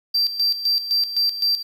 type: tone with tremolo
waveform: triangle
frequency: 4699 Hz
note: D8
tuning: in tune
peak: -15 dBFS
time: 0.14-1.63 s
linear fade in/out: 10 ms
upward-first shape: square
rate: 3.9 Hz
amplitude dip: 70%
effects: 9-bit